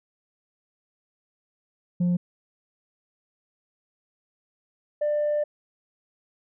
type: tone pair in turn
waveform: sine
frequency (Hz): 176.7 / 594.3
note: F3 / D5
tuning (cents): +21 / +20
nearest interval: octave + major sixth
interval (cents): 2099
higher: second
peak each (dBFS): -17 / -20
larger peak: first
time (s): 2-2.17 / 5.01-5.44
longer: second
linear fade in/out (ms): 10
effects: tanh soft clip ceiling -19 dBFS